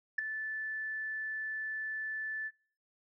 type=tone with ADSR envelope; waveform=sine; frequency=1750 Hz; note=A6; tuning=10 cents flat; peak=-23 dBFS; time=0.18-2.51 s; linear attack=8 ms; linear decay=6 ms; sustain=-12 dB; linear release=45 ms; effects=noise-tail reverb RT60 0.6 s tail -26 dB re dry + tanh soft clip ceiling -21 dBFS